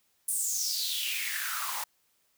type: noise with high-pass filter sweep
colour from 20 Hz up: white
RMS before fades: -32 dBFS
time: 0.28-1.84 s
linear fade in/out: 5 ms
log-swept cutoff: 9700 to 840 Hz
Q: 6.1
effects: white hiss -71 dBFS RMS until 2.37 s